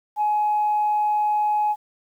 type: tone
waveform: sine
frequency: 842 Hz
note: G#5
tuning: 24 cents sharp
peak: -17 dBFS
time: 0.16-1.76 s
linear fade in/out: 50 ms
effects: tanh soft clip ceiling -14 dBFS + 9-bit